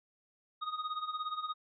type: tone with tremolo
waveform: square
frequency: 1244.5 Hz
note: D#6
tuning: in tune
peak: -33 dBFS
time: 0.61-1.54 s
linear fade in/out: 20 ms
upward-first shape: sine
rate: 17 Hz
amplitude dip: 75%
effects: resampled to 11025 Hz